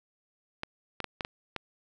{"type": "clicks", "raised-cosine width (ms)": 0.3, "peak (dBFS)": -17, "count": 6, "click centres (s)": [0.634, 1.003, 1.043, 1.208, 1.249, 1.563], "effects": []}